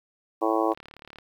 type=harmonic tone; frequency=110.4 Hz; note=A2; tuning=6 cents sharp; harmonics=3 / 4 / 5 / 6 / 7 / 8 / 9 / 10; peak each=-26 / -29 / -29 / -31 / -29 / -34 / -31 / -31 dBFS; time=0.41-0.74 s; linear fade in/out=20 ms
type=click train; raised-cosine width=0.3 ms; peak=-28 dBFS; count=18; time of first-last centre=0.72-1.186 s; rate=36.5 Hz
effects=9-bit